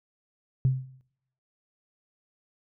sine tone with exponential decay, 130.81 Hz, C3, in tune, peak -16 dBFS, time 0.65-1.01 s, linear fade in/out 0 ms, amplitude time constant 77 ms, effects noise-tail reverb RT60 0.8 s tail -23 dB re dry + tanh soft clip ceiling -13 dBFS

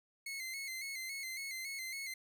sawtooth tone with vibrato, 2130 Hz, C7, 30 cents sharp, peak -37 dBFS, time 0.26-2.14 s, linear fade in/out 5 ms, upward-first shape square, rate 3.6 Hz, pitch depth 49 cents each way, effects none

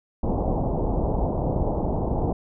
pink low-pass noise, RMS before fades -24 dBFS, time 0.23-2.33 s, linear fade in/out 5 ms, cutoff 890 Hz, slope 48 dB/octave, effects none

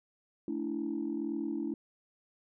sine chord, A suspended fourth, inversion none, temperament equal with one note detuned, 220 / 287.8 / 329.6 Hz, A3 / D4 / E4, 0 / -35 / 0 cents, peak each -38 / -35 / -35 dBFS, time 0.48-1.74 s, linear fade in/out 2 ms, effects tanh soft clip ceiling -25 dBFS

